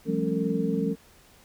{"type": "tone cluster", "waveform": "sine", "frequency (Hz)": [171.4, 193, 214.9, 274, 452.3], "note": ["F3", "G3", "A3", "C#4", "A4"], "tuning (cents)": [-32, -27, -41, -20, 48], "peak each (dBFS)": -30, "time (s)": [0.05, 0.96], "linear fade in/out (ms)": 50, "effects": ["pink hiss -56 dBFS RMS until 1.44 s"]}